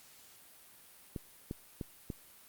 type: clicks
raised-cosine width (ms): 3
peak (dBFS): -25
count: 4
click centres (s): 1.162 / 1.511 / 1.812 / 2.102
effects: white hiss -58 dBFS RMS until 2.48 s + Opus 48 kbps